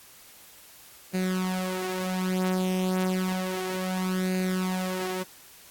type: tone with flanger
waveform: sawtooth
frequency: 185.4 Hz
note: F#3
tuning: 4 cents sharp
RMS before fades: -28 dBFS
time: 1.13-5.24 s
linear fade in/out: 20 ms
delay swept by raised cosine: 0.45 to 5.75 ms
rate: 0.31 Hz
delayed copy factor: +0.7
effects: white hiss -51 dBFS RMS until 5.7 s + AAC 64 kbps